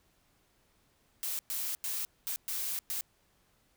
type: noise bursts at uneven times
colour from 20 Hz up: blue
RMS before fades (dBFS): -35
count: 6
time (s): 1.23-1.39 / 1.5-1.75 / 1.84-2.05 / 2.27-2.36 / 2.48-2.79 / 2.9-3.01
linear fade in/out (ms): 0
effects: pink hiss -70 dBFS RMS until 3.76 s